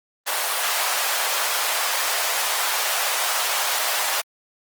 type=high-pass noise; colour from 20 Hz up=pink; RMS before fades=-23 dBFS; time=0.26-4.22 s; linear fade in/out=20 ms; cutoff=660 Hz; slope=24 dB/octave; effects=Opus 24 kbps